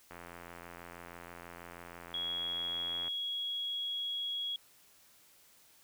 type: click train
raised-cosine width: 0.5 ms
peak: -32 dBFS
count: 257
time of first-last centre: 0.11-3.08 s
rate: 86.2 Hz
type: tone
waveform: sine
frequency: 3322 Hz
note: G#7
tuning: in tune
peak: -34 dBFS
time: 2.14-4.56 s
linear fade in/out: 2 ms
effects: white hiss -63 dBFS RMS until 5.83 s